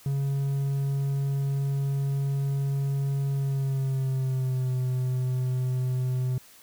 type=tone with pitch glide; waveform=triangle; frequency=138.4 to 127.65 Hz; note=C#3 to C3; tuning=-2 to -42 cents; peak=-22 dBFS; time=0.06-6.38 s; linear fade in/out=2 ms; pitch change=-140 cents; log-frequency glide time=3.32-4.75 s; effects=white hiss -53 dBFS RMS until 6.62 s